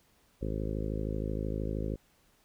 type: harmonic tone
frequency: 53 Hz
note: G#1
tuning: 36 cents sharp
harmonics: 1 / 2 / 3 / 4 / 5 / 6 / 7 / 8 / 9 / 10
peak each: -35 / -38 / -40 / -41 / -42 / -43 / -43 / -44 / -45 / -45 dBFS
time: 0.41-1.96 s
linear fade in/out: 10 ms
effects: pink hiss -67 dBFS RMS until 2.44 s